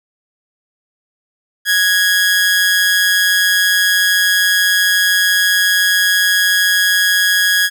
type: tone with amplitude modulation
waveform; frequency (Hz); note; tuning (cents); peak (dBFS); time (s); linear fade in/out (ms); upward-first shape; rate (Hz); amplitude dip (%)
sawtooth; 1661.2; G#6; 0; -5; 1.65-7.7; 50; sine; 186; 50
effects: none